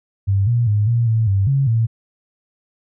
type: tone with pitch steps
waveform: sine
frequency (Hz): 98.4 / 119.1 / 104.4 / 117.7 / 112 / 97.9 / 137.3 / 113.8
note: G2 / A#2 / G#2 / A#2 / A2 / G2 / C#3 / A#2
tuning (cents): +7 / +38 / +10 / +17 / +31 / -2 / -16 / -41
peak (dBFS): -13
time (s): 0.27-1.87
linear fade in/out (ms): 20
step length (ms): 200
effects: none